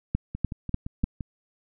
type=two click trains; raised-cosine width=5 ms; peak=-20 / -11 dBFS; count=6 / 4; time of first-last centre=0.35-1.208 / 0.15-1.04 s; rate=5.83 / 3.37 Hz; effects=none